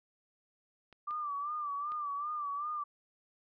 clicks, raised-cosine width 0.3 ms, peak -39 / -38 / -37 dBFS, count 3, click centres 0.927 / 1.109 / 1.92 s
sine tone with vibrato, 1174.7 Hz, D6, in tune, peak -34 dBFS, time 1.07-2.84 s, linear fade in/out 10 ms, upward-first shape sine, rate 2.6 Hz, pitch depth 71 cents each way
effects none

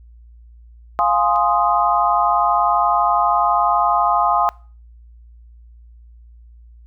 sine chord, F minor seventh, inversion none, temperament equal, 698.5 / 830.6 / 1046.5 / 1244.5 Hz, F5 / Ab5 / C6 / Eb6, 0 / 0 / 0 / 0 cents, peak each -19 dBFS, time 0.99-4.49 s, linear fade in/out 0 ms
click, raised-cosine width 0.2 ms, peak -26 dBFS, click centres 1.36 s
effects noise-tail reverb RT60 0.4 s tail -24 dB re dry + added 58 Hz sine -41 dBFS peak until 6.86 s

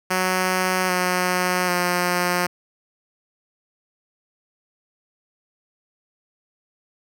5% pulse tone with pitch steps, 185 / 181.4 / 177.87 Hz, F#3 / F#3 / F3, 0 / -34 / +32 cents, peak -8 dBFS, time 0.1-2.47 s, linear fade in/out 10 ms, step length 790 ms, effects none

